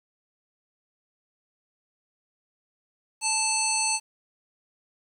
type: harmonic tone with a mistuned harmonic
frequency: 879 Hz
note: A5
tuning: 2 cents flat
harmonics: 1 / 3 / 5 / 7 / 9 / 10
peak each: -30 / -30 / -30 / -30 / -30 / -30 dBFS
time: 3.21-4 s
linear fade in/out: 50 ms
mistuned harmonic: 9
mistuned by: +16 cents
effects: 9-bit